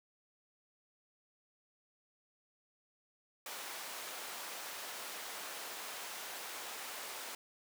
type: high-pass noise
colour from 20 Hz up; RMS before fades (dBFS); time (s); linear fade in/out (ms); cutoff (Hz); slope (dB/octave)
pink; -45; 3.46-7.35; 2; 640; 12
effects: none